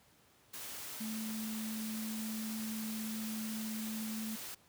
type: tone in noise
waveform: sine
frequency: 219.2 Hz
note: A3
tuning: 6 cents flat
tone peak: -38 dBFS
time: 1-4.36 s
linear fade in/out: 10 ms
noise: white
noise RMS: -45 dBFS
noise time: 0.53-4.55 s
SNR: +4 dB
effects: pink hiss -66 dBFS RMS until 4.68 s + high-pass 80 Hz 12 dB/octave